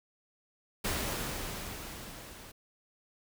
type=noise with level ramp; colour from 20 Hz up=pink; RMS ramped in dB=-32 to -50 dBFS; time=0.84-2.52 s; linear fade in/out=10 ms; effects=none